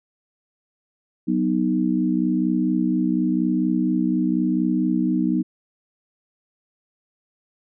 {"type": "chord", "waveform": "sine", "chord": "B major", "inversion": "second", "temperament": "equal with one note detuned", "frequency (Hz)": [185.96, 246.9, 311.1], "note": ["F#3", "B3", "D#4"], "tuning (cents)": [9, 0, 0], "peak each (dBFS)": [-23, -22, -22], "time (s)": [1.27, 5.43], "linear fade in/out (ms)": 20, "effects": []}